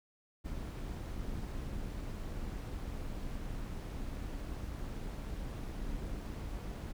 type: noise with amplitude modulation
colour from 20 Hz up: brown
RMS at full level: -38 dBFS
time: 0.44-6.93 s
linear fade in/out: 20 ms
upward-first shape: sine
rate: 244 Hz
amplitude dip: 50%
effects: none